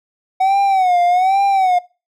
triangle tone with vibrato, 747 Hz, F#5, 16 cents sharp, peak -9 dBFS, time 0.4-1.79 s, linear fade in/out 10 ms, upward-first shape sine, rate 1.2 Hz, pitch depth 110 cents each way, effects noise-tail reverb RT60 0.3 s tail -21 dB re dry

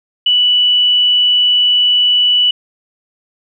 sine tone, 2960 Hz, F#7, in tune, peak -8 dBFS, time 0.26-2.51 s, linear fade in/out 5 ms, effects none

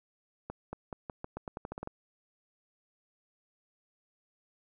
accelerating click train, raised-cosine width 1 ms, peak -24 dBFS, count 13, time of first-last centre 0.5-1.874 s, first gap 230 ms, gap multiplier 0.86, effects none

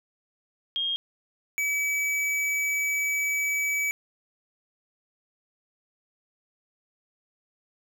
sine / square tone pair in turn, 3236 / 2288 Hz, G#7 / D7, -46 / -46 cents, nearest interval tritone, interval 600 cents, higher first, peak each -25 dBFS, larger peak neither, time 0.76-0.96 / 1.58-3.91 s, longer second, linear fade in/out 0 ms, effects none

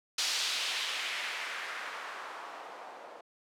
blue noise with low-pass filter sweep, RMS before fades -37 dBFS, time 0.18-3.21 s, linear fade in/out 5 ms, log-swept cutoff 4700 to 630 Hz, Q 1.4, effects high-pass 400 Hz 12 dB/octave

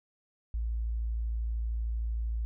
sine tone, 56.5 Hz, A1, 47 cents sharp, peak -29 dBFS, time 0.54-2.45 s, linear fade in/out 0 ms, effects none

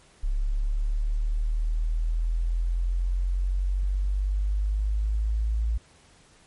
sine exponential sweep, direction up, 34.65 to 55.7 Hz, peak -22 dBFS, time 0.23-5.78 s, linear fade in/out 10 ms, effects pink hiss -57 dBFS RMS until 6.46 s + MP3 48 kbps

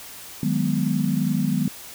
sine chord, G# minor seventh, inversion second, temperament equal, 155.56 / 185 / 207.7 / 246.9 Hz, D#3 / F#3 / G#3 / B3, 0 / 0 / 0 / 0 cents, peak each -25 dBFS, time 0.43-1.68 s, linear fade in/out 2 ms, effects white hiss -40 dBFS RMS until 1.94 s

